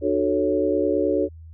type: chord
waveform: sine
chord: D major seventh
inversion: none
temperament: equal with one note detuned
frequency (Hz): 301.1 / 370 / 440 / 554.4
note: D4 / F#4 / A4 / C#5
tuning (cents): +43 / 0 / 0 / 0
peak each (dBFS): -24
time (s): 0.01-1.29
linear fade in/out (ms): 50
effects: added 81 Hz sine -39 dBFS peak until 1.53 s